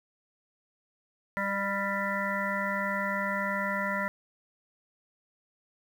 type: harmonic tone with a mistuned harmonic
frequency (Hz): 197.6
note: G3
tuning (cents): +14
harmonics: 1 / 3 / 5 / 7 / 9 / 10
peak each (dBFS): -35 / -35 / -35 / -35 / -35 / -35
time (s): 1.37-4.08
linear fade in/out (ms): 0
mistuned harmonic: 3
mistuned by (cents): +18
effects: 9-bit